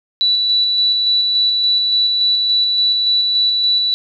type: tone with tremolo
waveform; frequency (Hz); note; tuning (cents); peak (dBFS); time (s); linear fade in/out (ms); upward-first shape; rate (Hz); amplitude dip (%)
sine; 3951; B7; 0; -11; 0.21-3.94; 0; square; 3.5; 25
effects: none